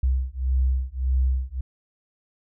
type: beating tone pair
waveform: sine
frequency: 63.8 / 65.5 Hz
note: C2 / C2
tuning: -43 / +2 cents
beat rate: 1.7 Hz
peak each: -23 dBFS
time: 0.03-1.61 s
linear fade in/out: 5 ms
effects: none